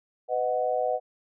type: chord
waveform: sine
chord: B major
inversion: none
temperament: equal with one note detuned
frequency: 502.8 / 622.3 / 740 Hz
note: B4 / D#5 / F#5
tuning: +31 / 0 / 0 cents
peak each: -28 dBFS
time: 0.28-1 s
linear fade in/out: 50 ms
effects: none